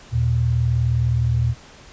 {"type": "tone pair together", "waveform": "sine", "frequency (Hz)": [78.66, 118.2], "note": ["D#2", "A#2"], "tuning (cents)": [19, 24], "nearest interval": "perfect fifth", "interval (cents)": 705, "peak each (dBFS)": [-22, -17], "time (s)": [0.11, 1.55], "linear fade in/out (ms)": 50, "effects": ["pink hiss -45 dBFS RMS until 1.92 s", "resampled to 16000 Hz"]}